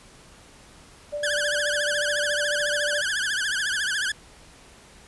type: tone with tremolo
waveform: sine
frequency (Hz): 587.3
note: D5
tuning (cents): 0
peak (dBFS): -26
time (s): 1.12-3.02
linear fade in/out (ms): 20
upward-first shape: square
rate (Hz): 9.4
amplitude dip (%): 25
type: tone with vibrato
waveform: sawtooth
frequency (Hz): 1600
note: G6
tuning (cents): +35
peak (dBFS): -20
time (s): 1.23-4.12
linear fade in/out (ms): 5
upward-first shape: triangle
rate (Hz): 14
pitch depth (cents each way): 180
effects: pink hiss -50 dBFS RMS until 5.07 s + resampled to 24000 Hz